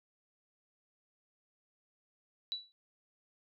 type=tone with exponential decay; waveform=sine; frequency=3938 Hz; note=B7; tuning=6 cents flat; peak=-31 dBFS; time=2.52-2.72 s; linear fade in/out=0 ms; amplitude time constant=42 ms; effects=none

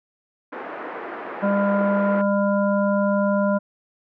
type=band-pass noise; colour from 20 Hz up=pink; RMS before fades=-33 dBFS; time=0.52-2.22 s; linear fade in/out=10 ms; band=310 to 1800 Hz; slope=24 dB/octave
type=harmonic tone; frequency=200.7 Hz; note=G3; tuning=41 cents sharp; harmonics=1 / 3 / 5 / 7; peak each=-20 / -21 / -28 / -30 dBFS; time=1.42-3.59 s; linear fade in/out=20 ms
effects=none

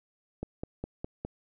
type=click train; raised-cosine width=2 ms; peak=-21 dBFS; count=5; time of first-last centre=0.43-1.25 s; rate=4.88 Hz; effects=none

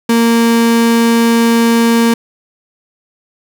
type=tone; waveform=35% pulse; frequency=231.4 Hz; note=A#3; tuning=13 cents flat; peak=-6 dBFS; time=0.09-2.14 s; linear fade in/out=5 ms; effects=none

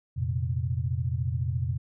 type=chord; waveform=sine; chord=F suspended fourth; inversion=none; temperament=equal; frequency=87.31 / 116.54 / 130.81 Hz; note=F2 / Bb2 / C3; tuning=0 / 0 / 0 cents; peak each=-30 dBFS; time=0.16-1.78 s; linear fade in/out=20 ms; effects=none

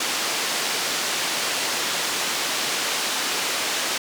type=band-pass noise; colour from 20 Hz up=white; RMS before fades=-25 dBFS; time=0-3.98 s; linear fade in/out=5 ms; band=240 to 5800 Hz; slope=12 dB/octave; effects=none

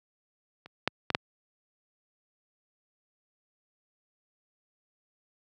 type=clicks; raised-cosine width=0.3 ms; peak=-30 / -8 / -12 / -7 dBFS; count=4; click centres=0.66 / 0.876 / 1.103 / 1.149 s; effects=high-pass 100 Hz 12 dB/octave

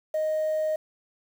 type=tone; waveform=sine; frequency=622.3 Hz; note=D#5; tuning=in tune; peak=-22 dBFS; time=0.14-0.76 s; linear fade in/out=5 ms; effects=tanh soft clip ceiling -20 dBFS + 8-bit

